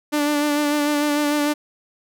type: tone with vibrato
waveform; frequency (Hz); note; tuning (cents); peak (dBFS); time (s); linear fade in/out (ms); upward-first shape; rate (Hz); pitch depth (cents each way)
sawtooth; 294.3; D4; +4; -14; 0.12-1.54; 20; sine; 6.7; 25
effects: none